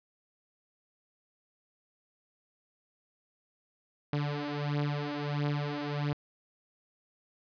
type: beating tone pair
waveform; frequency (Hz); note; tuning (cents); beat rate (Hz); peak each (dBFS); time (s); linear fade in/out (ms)
sawtooth; 145.3 / 146.8; D3 / D3; -18 / 0; 1.5; -29 / -30; 4.13-6.13; 2
effects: resampled to 11025 Hz + 10-bit